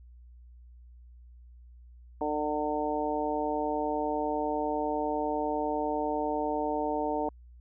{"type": "harmonic tone", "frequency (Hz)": 150, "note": "D3", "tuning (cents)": 37, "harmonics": [2, 3, 4, 5, 6], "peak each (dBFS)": [-34, -34, -34, -34, -34], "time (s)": [2.21, 7.29], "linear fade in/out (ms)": 2, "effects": ["added 60 Hz sine -49 dBFS peak until 7.6 s"]}